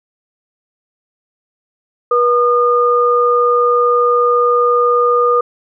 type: tone pair together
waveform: sine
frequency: 483.4 / 1218 Hz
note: B4 / D#6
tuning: -37 / -37 cents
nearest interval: octave + major third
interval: 1600 cents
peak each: -12 dBFS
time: 2.11-5.41 s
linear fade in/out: 5 ms
effects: none